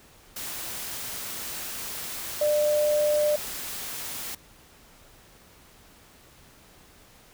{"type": "tone in noise", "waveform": "sine", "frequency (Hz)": 597, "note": "D5", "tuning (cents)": 28, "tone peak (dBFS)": -20, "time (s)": [2.41, 3.36], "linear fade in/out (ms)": 5, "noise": "white", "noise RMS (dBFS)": -35, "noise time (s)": [0.36, 4.35], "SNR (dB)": 12, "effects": ["pink hiss -54 dBFS RMS until 7.33 s"]}